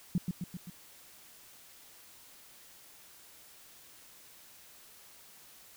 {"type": "tone with echo", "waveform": "sine", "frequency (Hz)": 177.5, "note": "F3", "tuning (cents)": 28, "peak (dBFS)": -25, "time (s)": [0.15, 0.18], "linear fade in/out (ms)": 2, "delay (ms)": 130, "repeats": 4, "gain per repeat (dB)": -4, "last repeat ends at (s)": 0.7, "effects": ["white hiss -56 dBFS RMS until 5.76 s"]}